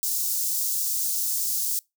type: high-pass noise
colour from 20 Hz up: white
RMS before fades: -26 dBFS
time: 0.03-1.79 s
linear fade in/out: 0 ms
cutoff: 5300 Hz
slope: 24 dB/octave
effects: noise-tail reverb RT60 0.2 s tail -25 dB re dry